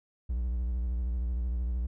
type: tone with vibrato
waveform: triangle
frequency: 60.3 Hz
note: B1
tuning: 41 cents flat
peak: -26 dBFS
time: 0.29-1.87 s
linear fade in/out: 10 ms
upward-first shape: sine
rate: 13 Hz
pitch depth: 110 cents each way
effects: none